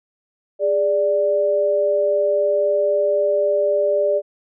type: tone pair together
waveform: sine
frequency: 411.1 / 587.3 Hz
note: G#4 / D5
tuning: -18 / 0 cents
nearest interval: tritone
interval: 618 cents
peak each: -21 / -16 dBFS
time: 0.59-4.22 s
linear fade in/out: 50 ms
effects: none